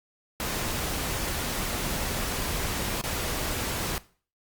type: noise with dropouts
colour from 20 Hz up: pink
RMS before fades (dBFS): -30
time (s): 0.4-3.98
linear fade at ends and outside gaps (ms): 1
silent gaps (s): 3.013-3.038
effects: noise-tail reverb RT60 0.4 s tail -18 dB re dry + Opus 48 kbps